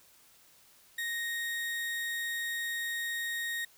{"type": "tone", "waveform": "35% pulse", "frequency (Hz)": 1864.7, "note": "A#6", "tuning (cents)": 0, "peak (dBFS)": -31, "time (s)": [0.98, 3.65], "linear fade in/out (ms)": 5, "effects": ["white hiss -61 dBFS RMS until 3.77 s"]}